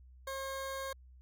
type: tone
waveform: 20% pulse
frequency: 538 Hz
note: C5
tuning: 48 cents sharp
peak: -33 dBFS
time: 0.27-0.93 s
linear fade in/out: 5 ms
effects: added 63 Hz sine -54 dBFS peak until 1.21 s